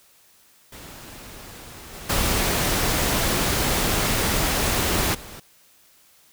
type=noise with level steps; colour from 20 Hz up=pink; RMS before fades=-41 / -38 / -22 / -40 dBFS; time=0.72-5.4 s; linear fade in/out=5 ms; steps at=1.93 / 2.09 / 5.14 s; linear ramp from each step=10 ms; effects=white hiss -56 dBFS RMS until 6.32 s